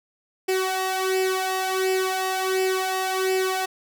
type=tone with flanger; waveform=sawtooth; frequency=376.8 Hz; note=F#4; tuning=32 cents sharp; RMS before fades=-24 dBFS; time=0.48-3.66 s; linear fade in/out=10 ms; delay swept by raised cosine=0.39 to 1.59 ms; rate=1.4 Hz; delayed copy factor=+0.7; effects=none